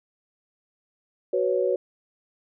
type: chord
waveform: sine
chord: F# suspended fourth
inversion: none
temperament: equal with one note detuned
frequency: 372.4 / 493.9 / 554.4 Hz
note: F#4 / B4 / C#5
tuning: +11 / 0 / 0 cents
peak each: -25 dBFS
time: 1.33-1.76 s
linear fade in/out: 5 ms
effects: none